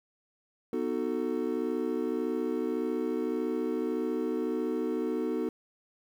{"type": "chord", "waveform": "triangle", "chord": "B dominant seventh", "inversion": "none", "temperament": "just", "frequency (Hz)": [246.9, 308.7, 370.4, 444.5], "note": ["B3", "D#4", "F#4", "A4"], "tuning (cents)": [0, -14, 2, 18], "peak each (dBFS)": -32, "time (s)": [0.73, 5.49], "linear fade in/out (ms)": 2, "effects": ["10-bit"]}